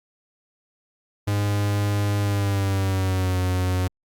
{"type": "tone with pitch glide", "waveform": "45% pulse", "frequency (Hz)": [102.3, 91.67], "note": ["G#2", "F#2"], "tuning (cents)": [-26, -16], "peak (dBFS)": -20, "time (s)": [1.27, 3.88], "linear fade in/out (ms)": 10, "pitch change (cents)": -190, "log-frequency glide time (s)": [2.2, 3.38], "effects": ["Opus 48 kbps"]}